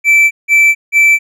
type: tone bursts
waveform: triangle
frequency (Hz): 2326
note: D7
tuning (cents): -17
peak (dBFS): -3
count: 3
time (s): 0.04-1.19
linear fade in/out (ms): 50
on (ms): 270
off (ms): 170
effects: none